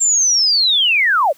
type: linear sweep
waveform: sine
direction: down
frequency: 7459 to 493.9 Hz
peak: -11 dBFS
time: 0-1.33 s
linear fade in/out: 20 ms
effects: white hiss -50 dBFS RMS until 1.37 s